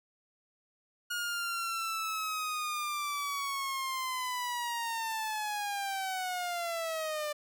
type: linear sweep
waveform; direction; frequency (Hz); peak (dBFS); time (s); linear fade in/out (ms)
sawtooth; down; 1437 to 591; -29; 1.1-7.33; 10
effects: none